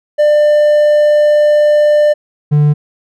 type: tone pair in turn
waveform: triangle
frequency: 596 / 148.23 Hz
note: D5 / D3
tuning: +25 / +16 cents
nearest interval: 2 octaves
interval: 2409 cents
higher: first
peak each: -4 dBFS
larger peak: neither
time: 0.18-2.14 / 2.51-2.74 s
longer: first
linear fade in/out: 20 ms
effects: none